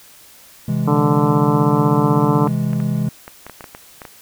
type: chord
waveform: triangle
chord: C augmented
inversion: none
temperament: equal with one note detuned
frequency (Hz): 130.81 / 162.92 / 207.7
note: C3 / E3 / G#3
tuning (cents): 0 / -20 / 0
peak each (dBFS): -19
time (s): 0.68-3.09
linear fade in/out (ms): 5
type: harmonic tone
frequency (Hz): 146.83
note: D3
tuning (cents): 0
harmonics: 1 / 2 / 3 / 4 / 5 / 6 / 7 / 8 / 9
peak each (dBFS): -19 / -19 / -21 / -28 / -28 / -24 / -23 / -28 / -30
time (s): 0.87-2.48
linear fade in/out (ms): 10
type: clicks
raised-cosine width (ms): 0.5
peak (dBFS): -18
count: 11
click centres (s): 2.475 / 2.732 / 2.802 / 3.279 / 3.466 / 3.497 / 3.608 / 3.642 / 3.749 / 4.018 / 4.052
effects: white hiss -45 dBFS RMS until 4.21 s